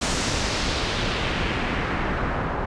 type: noise with low-pass filter sweep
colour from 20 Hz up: pink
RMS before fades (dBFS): -25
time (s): 0.01-2.66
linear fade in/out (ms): 10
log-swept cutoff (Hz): 7600 to 1200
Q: 1.3
effects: resampled to 22050 Hz